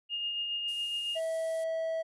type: tone with tremolo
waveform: sine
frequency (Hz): 2836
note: F7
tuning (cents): +26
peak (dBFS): -30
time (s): 0.09-1.2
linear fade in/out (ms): 50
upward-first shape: sine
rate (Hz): 7.2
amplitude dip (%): 30
type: noise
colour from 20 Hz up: violet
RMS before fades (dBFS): -45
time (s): 0.68-1.64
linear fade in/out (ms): 2
type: tone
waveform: triangle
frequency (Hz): 650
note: E5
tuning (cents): -24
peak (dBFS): -28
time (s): 1.15-2.03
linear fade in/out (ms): 20
effects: resampled to 24000 Hz